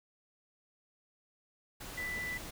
sine tone in noise, 1986 Hz, B6, 9 cents sharp, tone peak -36 dBFS, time 1.97-2.38 s, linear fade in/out 10 ms, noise pink, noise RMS -45 dBFS, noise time 1.8-2.51 s, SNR +6 dB, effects none

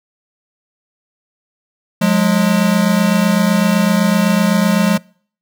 square tone pair together, 180.41 / 208.3 Hz, F#3 / G#3, -43 / +5 cents, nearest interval major second, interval 248 cents, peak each -14 dBFS, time 2.01-4.98 s, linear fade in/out 10 ms, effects noise-tail reverb RT60 0.5 s tail -25 dB re dry

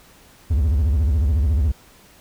triangle tone with vibrato, 73.42 Hz, D2, in tune, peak -13 dBFS, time 0.5-1.72 s, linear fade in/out 10 ms, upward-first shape sine, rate 14 Hz, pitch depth 270 cents each way, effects pink hiss -50 dBFS RMS until 2.2 s

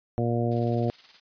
harmonic tone, 118.2 Hz, A#2, 24 cents sharp, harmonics 1 / 2 / 3 / 4 / 5 / 6, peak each -26 / -29 / -31 / -32 / -33 / -34 dBFS, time 0.18-0.9 s, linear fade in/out 0 ms
blue noise with tremolo, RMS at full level -42 dBFS, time 0.51-1.2 s, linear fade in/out 10 ms, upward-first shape square, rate 19 Hz, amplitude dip 50%
effects resampled to 11025 Hz

